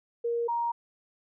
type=tone pair in turn; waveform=sine; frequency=469.7 / 939.4 Hz; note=A#4 / A#5; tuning=+13 / +13 cents; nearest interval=octave; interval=1200 cents; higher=second; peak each=-26 dBFS; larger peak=neither; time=0.24-0.48 / 0.48-0.72 s; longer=neither; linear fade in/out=10 ms; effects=none